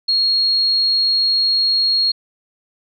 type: tone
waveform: sine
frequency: 4287 Hz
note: C8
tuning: 41 cents sharp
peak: -13 dBFS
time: 0.08-2.12 s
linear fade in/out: 10 ms
effects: none